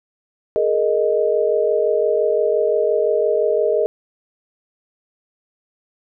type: chord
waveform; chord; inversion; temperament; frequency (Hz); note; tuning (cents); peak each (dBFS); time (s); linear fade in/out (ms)
sine; Ab suspended second; none; equal with one note detuned; 420.4 / 466.2 / 622.3; Ab4 / Bb4 / Eb5; +21 / 0 / 0; -19; 0.56-3.86; 0
effects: none